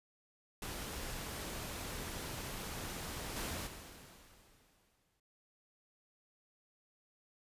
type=noise; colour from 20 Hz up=pink; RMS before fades=-43 dBFS; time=0.62-3.67 s; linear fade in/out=2 ms
type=noise with exponential decay; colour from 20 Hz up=pink; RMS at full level=-41 dBFS; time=3.36-5.2 s; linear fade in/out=5 ms; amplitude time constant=400 ms
effects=resampled to 32000 Hz